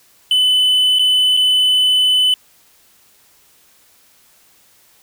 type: tone with dropouts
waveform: triangle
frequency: 3011 Hz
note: F#7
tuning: 30 cents sharp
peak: -9 dBFS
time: 0.31-2.34 s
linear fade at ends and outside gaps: 2 ms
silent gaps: 0.987-0.993 / 1.368-1.372 s
effects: white hiss -52 dBFS RMS until 5.02 s